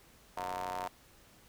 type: ring-modulated tone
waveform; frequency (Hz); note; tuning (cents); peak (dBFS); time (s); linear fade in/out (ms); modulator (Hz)
sawtooth; 92.5; F#2; 0; -29; 0.37-0.88; 5; 815
effects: pink hiss -61 dBFS RMS until 1.48 s